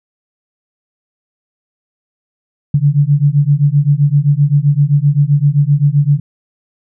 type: beating tone pair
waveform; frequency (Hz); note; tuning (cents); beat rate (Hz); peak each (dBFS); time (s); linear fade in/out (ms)
sine; 140.5 / 148.2; C#3 / D3; +24 / +16; 7.7; -11; 2.74-6.2; 5
effects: none